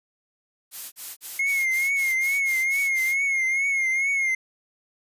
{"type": "noise bursts", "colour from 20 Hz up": "blue", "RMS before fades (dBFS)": -34, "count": 10, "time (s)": [0.71, 3.152], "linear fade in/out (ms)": 50, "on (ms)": 210, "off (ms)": 38}
{"type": "tone with vibrato", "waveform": "triangle", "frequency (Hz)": 2151, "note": "C7", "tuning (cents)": 47, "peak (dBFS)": -19, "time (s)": [1.39, 4.35], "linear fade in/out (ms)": 5, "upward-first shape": "triangle", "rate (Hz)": 2.3, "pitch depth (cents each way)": 72}
{"effects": ["resampled to 32000 Hz"]}